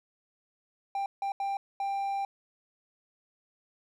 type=tone bursts at uneven times; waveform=triangle; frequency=791 Hz; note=G5; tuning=15 cents sharp; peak=-27 dBFS; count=4; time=0.95-1.06 / 1.22-1.32 / 1.4-1.57 / 1.8-2.25 s; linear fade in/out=2 ms; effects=none